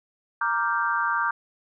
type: chord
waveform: sine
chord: G minor seventh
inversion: first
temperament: equal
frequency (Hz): 932.3 / 1174.7 / 1396.9 / 1568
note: Bb5 / D6 / F6 / G6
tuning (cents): 0 / 0 / 0 / 0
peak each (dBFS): -28 / -26 / -29 / -27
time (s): 0.41-1.31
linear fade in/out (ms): 5
effects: none